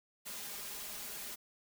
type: noise with comb filter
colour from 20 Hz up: white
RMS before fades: -44 dBFS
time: 0.25-1.36 s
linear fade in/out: 20 ms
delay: 4.9 ms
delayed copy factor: +0.8
effects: none